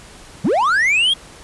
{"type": "linear sweep", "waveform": "triangle", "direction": "up", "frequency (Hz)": [126.3, 3339], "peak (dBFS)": -11, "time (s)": [0.44, 1.14], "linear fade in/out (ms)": 10, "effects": ["pink hiss -41 dBFS RMS until 1.43 s", "resampled to 24000 Hz"]}